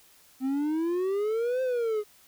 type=exponential two-way sweep; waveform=triangle; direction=up then down; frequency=257.4 to 523.3 to 412.2 Hz; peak=-23 dBFS; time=0.4-2.04 s; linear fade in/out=50 ms; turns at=1.62 s; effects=white hiss -58 dBFS RMS until 2.27 s